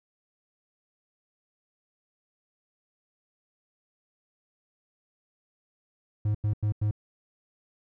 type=tone bursts; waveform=triangle; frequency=105.3 Hz; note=G#2; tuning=24 cents sharp; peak=-21 dBFS; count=4; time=6.25-6.911 s; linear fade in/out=5 ms; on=97 ms; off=91 ms; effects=none